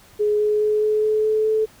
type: tone with pitch steps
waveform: sine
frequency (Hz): 419.5 / 422.2 / 424.9 / 427.6 / 430.3 / 433 / 435.8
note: G#4 / G#4 / G#4 / A4 / A4 / A4 / A4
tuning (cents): +17 / +29 / +40 / -49 / -39 / -28 / -17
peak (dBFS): -16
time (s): 0.19-1.66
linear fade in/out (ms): 20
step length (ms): 210
effects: pink hiss -50 dBFS RMS until 1.8 s